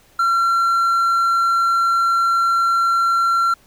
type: tone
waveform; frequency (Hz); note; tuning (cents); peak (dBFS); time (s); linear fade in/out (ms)
triangle; 1364; F6; -41; -12; 0.19-3.54; 5
effects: pink hiss -53 dBFS RMS until 3.66 s